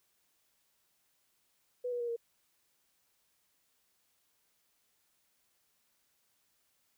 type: tone with pitch steps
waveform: sine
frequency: 493.9 / 484.6 / 475.4 / 466.4 Hz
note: B4 / B4 / A#4 / A#4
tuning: 0 / -33 / +34 / +1 cents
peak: -33 dBFS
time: 1.84-2.164 s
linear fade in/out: 10 ms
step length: 81 ms
effects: white hiss -75 dBFS RMS until 6.97 s